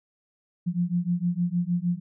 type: beating tone pair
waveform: sine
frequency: 172.1 / 178.6 Hz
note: F3 / F3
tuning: -25 / +39 cents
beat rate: 6.5 Hz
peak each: -26 dBFS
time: 0.66-2 s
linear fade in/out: 20 ms
effects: none